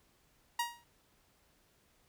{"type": "tone with exponential decay", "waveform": "sawtooth", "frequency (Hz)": 947, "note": "A#5", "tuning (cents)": 27, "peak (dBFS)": -25, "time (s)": [0.59, 0.84], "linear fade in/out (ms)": 5, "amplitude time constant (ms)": 54, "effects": ["pink hiss -70 dBFS RMS until 2.08 s"]}